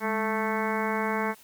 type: harmonic tone with a mistuned harmonic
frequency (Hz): 220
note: A3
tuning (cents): 0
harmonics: 1 / 2 / 3 / 4 / 5 / 6 / 7 / 8 / 9 / 10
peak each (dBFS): -31 / -32 / -36 / -32 / -34 / -39 / -36 / -39 / -39 / -37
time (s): 0-1.35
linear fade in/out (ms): 50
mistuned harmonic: 1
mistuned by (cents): -79
effects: white hiss -54 dBFS RMS until 1.43 s